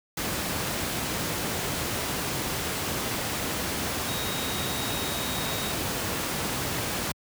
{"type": "tone in noise", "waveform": "sine", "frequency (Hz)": 3766, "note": "A#7", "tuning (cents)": 17, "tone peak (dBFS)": -36, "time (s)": [4.08, 5.72], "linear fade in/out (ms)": 5, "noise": "pink", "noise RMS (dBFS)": -29, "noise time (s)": [0.17, 7.12], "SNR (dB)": -10, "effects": ["high-pass 80 Hz 12 dB/octave"]}